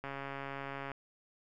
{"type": "click train", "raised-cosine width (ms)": 0.5, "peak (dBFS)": -26, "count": 122, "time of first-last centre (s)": [0.04, 0.917], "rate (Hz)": 138, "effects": []}